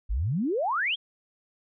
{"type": "exponential sweep", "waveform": "sine", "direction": "up", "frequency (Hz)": [44.42, 3409], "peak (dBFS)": -24, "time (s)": [0.09, 0.96], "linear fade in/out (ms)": 20, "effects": []}